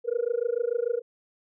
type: tone with amplitude modulation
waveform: sine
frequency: 475.7 Hz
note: A#4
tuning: 35 cents sharp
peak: -19 dBFS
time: 0.04-1.02 s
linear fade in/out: 50 ms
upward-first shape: sine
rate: 26.8 Hz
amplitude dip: 100%
effects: tanh soft clip ceiling -18 dBFS